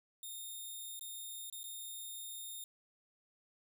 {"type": "tone with dropouts", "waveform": "5% pulse", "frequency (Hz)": 3666, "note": "A#7", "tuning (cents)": -30, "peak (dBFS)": -36, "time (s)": [0.23, 2.64], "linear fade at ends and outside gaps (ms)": 1, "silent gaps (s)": [[0.994, 1.01], [1.499, 1.526], [1.632, 1.64]], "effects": []}